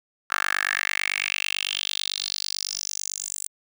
10% pulse tone with high-pass filter sweep, 49 Hz, G1, in tune, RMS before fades -28 dBFS, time 0.3-3.48 s, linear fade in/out 10 ms, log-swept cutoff 1400 to 8100 Hz, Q 4.7, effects none

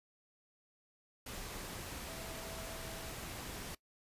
sine tone in noise, 654 Hz, E5, 14 cents flat, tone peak -51 dBFS, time 2.07-3.13 s, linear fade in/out 5 ms, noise pink, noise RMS -45 dBFS, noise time 1.26-3.75 s, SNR -9 dB, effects noise-tail reverb RT60 0.1 s tail -21 dB re dry + resampled to 32000 Hz

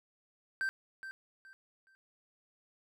triangle tone with echo, 1561 Hz, G6, 8 cents flat, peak -29 dBFS, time 0.61-0.69 s, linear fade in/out 0 ms, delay 420 ms, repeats 3, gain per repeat -11 dB, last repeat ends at 1.95 s, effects none

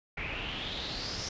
pink noise with low-pass filter sweep, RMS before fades -37 dBFS, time 0.17-1.29 s, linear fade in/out 5 ms, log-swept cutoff 2300 to 5700 Hz, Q 5.6, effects resampled to 16000 Hz

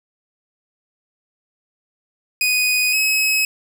sawtooth tone pair in turn, 2489 / 2560 Hz, D#7 / D#7, 0 / +49 cents, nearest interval unison, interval 49 cents, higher second, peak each -12 dBFS, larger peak neither, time 2.41-2.93 / 2.93-3.45 s, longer neither, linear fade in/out 2 ms, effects none

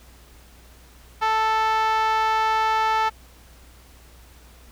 5% pulse tone with band-pass filter, 440 Hz, A4, in tune, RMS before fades -21 dBFS, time 1.21-3.1 s, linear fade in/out 20 ms, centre 1000 Hz, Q 3.6, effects added 60 Hz sine -48 dBFS peak until 4.71 s + pink hiss -52 dBFS RMS until 4.71 s

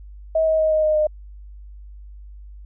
sine tone with pitch steps, 640 / 634.1 / 628.3 / 622.5 / 616.8 / 611.1 Hz, D#5 / D#5 / D#5 / D#5 / D#5 / D#5, +49 / +33 / +17 / +1 / -15 / -31 cents, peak -15 dBFS, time 0.35-1.07 s, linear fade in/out 5 ms, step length 120 ms, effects added 50 Hz sine -37 dBFS peak until 2.65 s

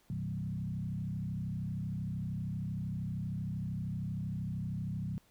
sine tone with frequency modulation, 146.83 Hz, D3, in tune, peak -34 dBFS, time 0.1-5.18 s, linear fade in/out 0 ms, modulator 32.9 Hz, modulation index 1.6, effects pink hiss -68 dBFS RMS until 5.3 s

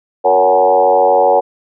sine tone with frequency modulation, 653 Hz, E5, 17 cents flat, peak -7 dBFS, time 0.24-1.41 s, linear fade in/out 20 ms, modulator 92.4 Hz, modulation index 2.3, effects none

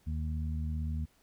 harmonic tone, 77.78 Hz, D#2, in tune, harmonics 1 / 2 / 3, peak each -32 / -40 / -42 dBFS, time 0.06-1.06 s, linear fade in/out 20 ms, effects pink hiss -68 dBFS RMS until 1.22 s

